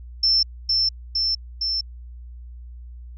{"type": "tone with echo", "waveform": "sine", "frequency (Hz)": 5340, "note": "E8", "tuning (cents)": 22, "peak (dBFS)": -15, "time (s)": [0.23, 0.43], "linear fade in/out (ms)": 5, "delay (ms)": 460, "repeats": 3, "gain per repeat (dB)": -2, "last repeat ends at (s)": 1.81, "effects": ["added 60 Hz sine -36 dBFS peak until 3.17 s"]}